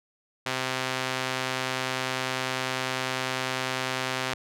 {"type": "tone with band-pass filter", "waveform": "sawtooth", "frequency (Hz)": 130, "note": "C3", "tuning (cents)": -11, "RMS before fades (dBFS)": -30, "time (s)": [0.46, 4.34], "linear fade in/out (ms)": 5, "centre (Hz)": 2700, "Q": 0.56, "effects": []}